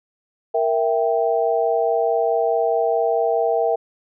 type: chord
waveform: sine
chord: E diminished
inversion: second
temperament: equal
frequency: 466.2 / 659.3 / 784 Hz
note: Bb4 / E5 / G5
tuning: 0 / 0 / 0 cents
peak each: -20 / -20 / -23 dBFS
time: 0.54-3.76 s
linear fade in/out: 10 ms
effects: none